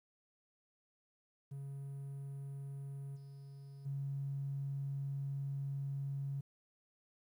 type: tone with level steps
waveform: triangle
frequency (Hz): 138.59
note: C#3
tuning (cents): 0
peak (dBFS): -40 / -47 / -33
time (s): 1.51-6.41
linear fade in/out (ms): 10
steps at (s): 3.15 / 3.85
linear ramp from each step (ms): 20
effects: tanh soft clip ceiling -35 dBFS + 12-bit